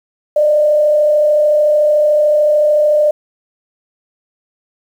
sine tone with frequency modulation, 600 Hz, D5, 37 cents sharp, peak -8 dBFS, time 0.36-3.11 s, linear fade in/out 5 ms, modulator 33.6 Hz, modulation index 0.41, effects 7-bit

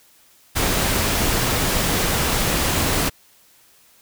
pink noise, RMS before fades -20 dBFS, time 0.55-3.1 s, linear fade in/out 20 ms, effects white hiss -54 dBFS RMS until 4.01 s

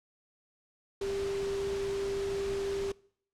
sine tone in noise, 395 Hz, G4, 13 cents sharp, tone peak -31 dBFS, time 1.01-2.92 s, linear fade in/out 5 ms, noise pink, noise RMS -42 dBFS, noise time 1.01-2.92 s, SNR +8 dB, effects noise-tail reverb RT60 0.6 s tail -23 dB re dry + low-pass 7000 Hz 12 dB/octave

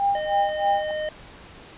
sine tone with tremolo, 800 Hz, G5, 35 cents sharp, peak -17 dBFS, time 0-0.91 s, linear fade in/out 0 ms, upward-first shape sine, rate 3.2 Hz, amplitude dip 100%
square tone, 614 Hz, D#5, 23 cents flat, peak -26 dBFS, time 0.15-1.09 s, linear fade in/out 2 ms
effects pink hiss -45 dBFS RMS until 1.77 s + resampled to 8000 Hz

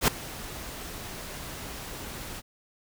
pink noise with ADSR envelope, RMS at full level -19 dBFS, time 0.01-2.42 s, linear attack 69 ms, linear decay 4 ms, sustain -20 dB, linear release 38 ms, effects none

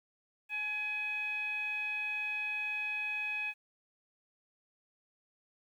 15% pulse tone with low-pass filter, 842 Hz, G#5, 24 cents sharp, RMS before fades -36 dBFS, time 0.49-3.54 s, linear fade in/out 50 ms, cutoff 2500 Hz, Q 8.5, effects 11-bit

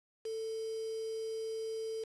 sine tone with quantisation, 444.5 Hz, A4, 18 cents sharp, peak -36 dBFS, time 0.25-2.04 s, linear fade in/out 5 ms, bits 8, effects resampled to 22050 Hz

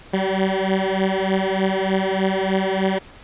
15% pulse beating tone pair, 189.7 / 193 Hz, F#3 / G3, +43 / -27 cents, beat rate 3.3 Hz, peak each -15 dBFS, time 0.13-2.99 s, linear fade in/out 10 ms, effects pink hiss -44 dBFS RMS until 3.23 s + resampled to 8000 Hz

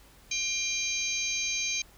harmonic tone with a mistuned harmonic, 790 Hz, G5, 13 cents sharp, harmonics 3 / 4 / 5 / 6 / 7 / 8, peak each -32 / -40 / -36 / -40 / -42 / -32 dBFS, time 0.31-1.82 s, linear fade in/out 5 ms, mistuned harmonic 3, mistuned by +18 cents, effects added 50 Hz sine -57 dBFS peak until 1.97 s + pink hiss -57 dBFS RMS until 1.97 s

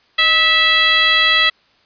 sine tone with frequency modulation, 2637 Hz, E7, in tune, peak -10 dBFS, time 0.18-1.5 s, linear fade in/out 10 ms, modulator 675 Hz, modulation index 1.8, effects white hiss -55 dBFS RMS until 1.85 s + resampled to 11025 Hz

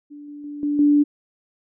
sine tone with level steps, 291.9 Hz, D4, 10 cents flat, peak -36 / -34 / -30 / -19 / -12 dBFS, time 0.1-1.04 s, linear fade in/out 20 ms, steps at 0.28 / 0.44 / 0.63 / 0.79 s, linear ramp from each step 2 ms, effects none

